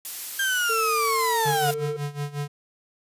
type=noise; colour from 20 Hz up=blue; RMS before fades=-32 dBFS; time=0.05-1.74 s; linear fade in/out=0 ms
type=linear sweep; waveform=35% pulse; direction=down; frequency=1600 to 698.5 Hz; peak=-20 dBFS; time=0.39-1.71 s; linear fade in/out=5 ms
type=tone; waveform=triangle; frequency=449.2 Hz; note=A4; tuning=36 cents sharp; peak=-25 dBFS; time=0.69-1.97 s; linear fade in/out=10 ms
type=tone with tremolo; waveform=square; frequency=144.9 Hz; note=D3; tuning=23 cents flat; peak=-26 dBFS; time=1.45-2.48 s; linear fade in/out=10 ms; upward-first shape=sine; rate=5.5 Hz; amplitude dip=85%
effects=resampled to 32000 Hz